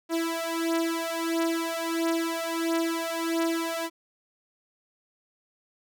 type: beating tone pair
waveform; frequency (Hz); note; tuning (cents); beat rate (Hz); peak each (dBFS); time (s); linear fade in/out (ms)
sawtooth; 330 / 331.5; E4 / E4; +2 / +10; 1.5; -25; 0.09-3.9; 50
effects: none